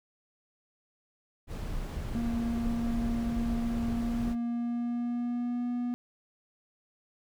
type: noise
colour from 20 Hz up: brown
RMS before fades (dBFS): -35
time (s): 1.47-4.36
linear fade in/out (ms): 50
type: tone with pitch glide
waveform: triangle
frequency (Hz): 233.1 to 243.3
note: A#3 to B3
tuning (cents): 0 to -26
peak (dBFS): -27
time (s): 2.15-5.94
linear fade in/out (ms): 0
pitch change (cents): +74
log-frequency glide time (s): 3.86-5.68
effects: none